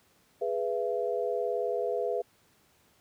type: chord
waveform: sine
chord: E major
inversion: first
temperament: equal with one note detuned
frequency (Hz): 415.3 / 493.9 / 673.5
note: G#4 / B4 / E5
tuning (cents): 0 / 0 / +37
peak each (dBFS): -32 / -31 / -33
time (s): 0.41-2.22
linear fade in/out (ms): 10
effects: pink hiss -65 dBFS RMS until 3 s + high-pass 80 Hz 12 dB/octave